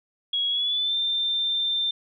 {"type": "tone with pitch glide", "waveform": "sine", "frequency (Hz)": [3322, 3581], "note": ["G#7", "A7"], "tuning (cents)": [0, 30], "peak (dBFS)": -22, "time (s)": [0.33, 1.91], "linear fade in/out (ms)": 5, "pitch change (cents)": 130, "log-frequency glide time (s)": [0.49, 0.96], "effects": []}